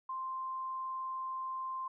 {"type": "tone", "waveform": "sine", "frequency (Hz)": 1046.5, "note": "C6", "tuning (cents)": 0, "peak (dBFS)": -36, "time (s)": [0.09, 1.88], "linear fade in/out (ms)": 5, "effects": []}